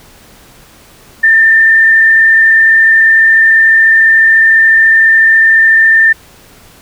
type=tone with frequency modulation; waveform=sine; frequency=1794 Hz; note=A6; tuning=33 cents sharp; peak=-3 dBFS; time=1.23-6.13 s; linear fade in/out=10 ms; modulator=34.1 Hz; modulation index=0.54; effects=pink hiss -40 dBFS RMS until 6.81 s